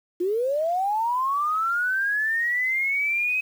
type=linear sweep; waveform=sine; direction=up; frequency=340 to 2548 Hz; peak=-21 dBFS; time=0.2-3.41 s; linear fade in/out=10 ms; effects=8-bit